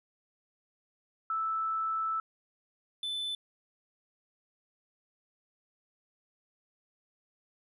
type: tone pair in turn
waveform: sine / triangle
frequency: 1316 / 3513 Hz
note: E6 / A7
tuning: -3 / -3 cents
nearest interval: octave + perfect fourth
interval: 1700 cents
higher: second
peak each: -29 / -31 dBFS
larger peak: first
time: 1.3-2.2 / 3.03-3.35 s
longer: first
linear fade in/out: 2 ms
effects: resampled to 32000 Hz